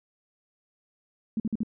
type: tone bursts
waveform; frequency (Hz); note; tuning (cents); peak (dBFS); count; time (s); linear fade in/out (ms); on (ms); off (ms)
sine; 220; A3; 0; -24; 4; 1.37-1.633; 2; 29; 49
effects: none